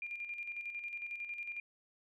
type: tone with tremolo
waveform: sine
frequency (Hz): 2400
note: D7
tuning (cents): +37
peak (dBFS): -38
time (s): 0.02-1.6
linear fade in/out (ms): 2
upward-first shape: square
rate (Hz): 11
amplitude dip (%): 50
effects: none